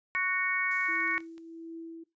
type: harmonic tone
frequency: 370 Hz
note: F#4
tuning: in tune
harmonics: 3 / 4 / 5 / 6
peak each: -35 / -36 / -32 / -30 dBFS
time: 0.15-1.18 s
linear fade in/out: 0 ms
type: noise with exponential decay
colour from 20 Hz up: violet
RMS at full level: -45 dBFS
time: 0.71-1.96 s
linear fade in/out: 1 ms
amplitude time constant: 270 ms
type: clicks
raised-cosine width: 0.2 ms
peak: -38 dBFS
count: 9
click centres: 0.811 / 0.857 / 0.955 / 1.004 / 1.078 / 1.112 / 1.143 / 1.205 / 1.38 s
type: tone with tremolo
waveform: sine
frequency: 329.6 Hz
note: E4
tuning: in tune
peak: -38 dBFS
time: 0.88-2.04 s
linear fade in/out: 10 ms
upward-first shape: triangle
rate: 1.4 Hz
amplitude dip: 55%
effects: noise-tail reverb RT60 0.2 s tail -19 dB re dry + resampled to 16000 Hz